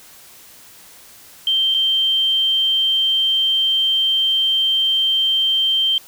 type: tone with dropouts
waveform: sine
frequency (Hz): 3140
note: G7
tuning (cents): +2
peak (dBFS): -14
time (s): 1.47-5.98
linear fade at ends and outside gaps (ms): 2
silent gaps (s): 1.742-1.746
effects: white hiss -44 dBFS RMS until 6.07 s